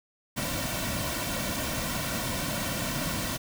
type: noise with comb filter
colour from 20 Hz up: pink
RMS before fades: -31 dBFS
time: 0.36-3.38 s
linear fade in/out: 20 ms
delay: 2.4 ms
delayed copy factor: -0.65
effects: none